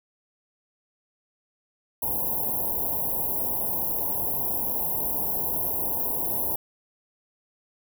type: band-stop noise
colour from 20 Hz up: white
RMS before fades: -27 dBFS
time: 2.02-6.56 s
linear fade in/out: 5 ms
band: 1000 to 11000 Hz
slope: 96 dB/octave
effects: none